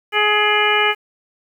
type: harmonic tone with a mistuned harmonic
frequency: 420.1 Hz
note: G#4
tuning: 20 cents sharp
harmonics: 1 / 2 / 3 / 4 / 5 / 6 / 7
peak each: -21 / -21 / -21 / -21 / -21 / -21 / -21 dBFS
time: 0.12-0.95 s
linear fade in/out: 50 ms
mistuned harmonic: 6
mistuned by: -73 cents
effects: 8-bit